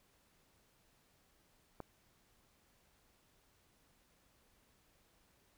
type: click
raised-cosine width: 1 ms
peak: -30 dBFS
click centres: 1.803 s
effects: pink hiss -72 dBFS RMS until 5.57 s